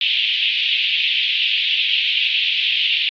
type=band-pass noise; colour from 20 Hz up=pink; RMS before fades=-19 dBFS; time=0.01-3.09 s; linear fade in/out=2 ms; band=2600 to 3500 Hz; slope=48 dB/octave; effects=AAC 32 kbps